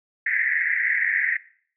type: band-pass noise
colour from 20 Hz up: white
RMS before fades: -23 dBFS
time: 0.26-1.37 s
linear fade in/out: 5 ms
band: 1700 to 2100 Hz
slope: 96 dB/octave
effects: noise-tail reverb RT60 0.5 s tail -18 dB re dry